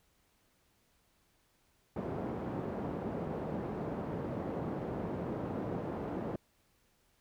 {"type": "band-pass noise", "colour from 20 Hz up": "pink", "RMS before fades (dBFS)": -38, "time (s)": [1.96, 6.36], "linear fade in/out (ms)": 5, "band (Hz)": [140, 640], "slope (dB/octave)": 12, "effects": ["pink hiss -72 dBFS RMS until 7.2 s"]}